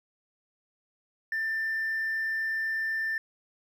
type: tone with hard clipping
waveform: triangle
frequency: 1784 Hz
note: A6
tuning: 23 cents sharp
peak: -27 dBFS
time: 1.32-3.18 s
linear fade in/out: 2 ms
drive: 2 dB
effects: none